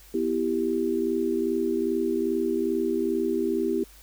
sine chord, E minor, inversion second, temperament equal, 246.9 / 329.6 / 392 Hz, B3 / E4 / G4, 0 / 0 / 0 cents, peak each -29 / -27 / -26 dBFS, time 0.14-3.84 s, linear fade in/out 5 ms, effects added 50 Hz sine -51 dBFS peak until 4.02 s + white hiss -53 dBFS RMS until 4.02 s

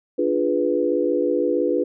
sine chord, D diminished seventh, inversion none, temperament equal, 293.7 / 349.2 / 415.3 / 493.9 Hz, D4 / F4 / Ab4 / Cb5, 0 / 0 / 0 / 0 cents, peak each -24 / -23 / -25 / -22 dBFS, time 0.18-1.84 s, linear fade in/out 10 ms, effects none

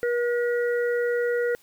harmonic tone, 480 Hz, B4, 49 cents flat, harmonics 1 / 3 / 4, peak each -22 / -32 / -34 dBFS, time 0.03-1.55 s, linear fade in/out 0 ms, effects white hiss -58 dBFS RMS until 1.62 s

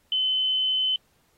sine tone, 3045 Hz, F#7, 49 cents sharp, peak -21 dBFS, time 0.12-0.96 s, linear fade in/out 2 ms, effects pink hiss -66 dBFS RMS until 1.37 s + AAC 48 kbps

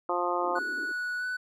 harmonic tone, 176.3 Hz, F3, 17 cents sharp, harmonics 2 / 3 / 4 / 5 / 6 / 7, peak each -33 / -33 / -33 / -33 / -33 / -33 dBFS, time 0.09-0.59 s, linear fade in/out 2 ms
pink band-pass noise, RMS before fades -44 dBFS, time 0.42-0.92 s, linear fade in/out 5 ms, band 290 to 400 Hz, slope 48 dB/octave
triangle tone with pitch glide, 1471 to 1493.3 Hz, F#6 to F#6, -11 to +16 cents, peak -28 dBFS, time 0.55-1.37 s, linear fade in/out 10 ms, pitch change +27 cents, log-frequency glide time 1.18-1.25 s
effects none

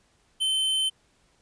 square tone, 3079 Hz, G7, 32 cents flat, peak -23 dBFS, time 0.4-0.9 s, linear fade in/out 20 ms, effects pink hiss -65 dBFS RMS until 1.41 s + resampled to 22050 Hz

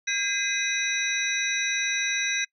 sine tone cluster, 1610 / 2048 / 2511 / 3897 / 5910 Hz, G6 / C7 / D#7 / B7 / F#8, +46 / -38 / +15 / -24 / -3 cents, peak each -30 dBFS, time 0.07-2.45 s, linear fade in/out 10 ms, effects noise-tail reverb RT60 0.1 s tail -25 dB re dry + tanh soft clip ceiling -12 dBFS

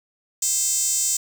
5% pulse tone with high-pass filter, 525 Hz, C5, 6 cents sharp, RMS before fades -22 dBFS, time 0.42-1.17 s, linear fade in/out 5 ms, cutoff 7800 Hz, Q 4.5, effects 8-bit

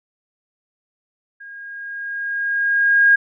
sine tone with level ramp, 1628 Hz, G#6, 35 cents flat, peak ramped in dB -35 to -8 dBFS, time 1.4-3.16 s, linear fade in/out 10 ms, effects none

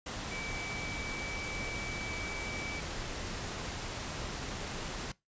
sine tone in noise, 2300 Hz, D7, 37 cents flat, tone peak -40 dBFS, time 0.31-2.8 s, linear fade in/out 5 ms, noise pink, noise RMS -39 dBFS, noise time 0.06-5.12 s, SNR -4 dB, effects noise-tail reverb RT60 0.2 s tail -21 dB re dry + resampled to 16000 Hz

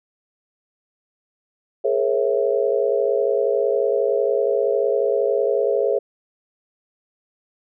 sine chord, A# half-diminished seventh, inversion third, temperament equal with one note detuned, 415.3 / 466.2 / 541.1 / 659.3 Hz, G#4 / A#4 / C#5 / E5, 0 / 0 / -42 / 0 cents, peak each -21 / -23 / -21 / -26 dBFS, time 1.84-5.99 s, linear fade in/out 10 ms, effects none

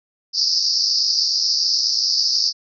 white band-pass noise, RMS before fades -19 dBFS, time 0.33-2.53 s, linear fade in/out 50 ms, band 4600 to 5400 Hz, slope 96 dB/octave, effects none

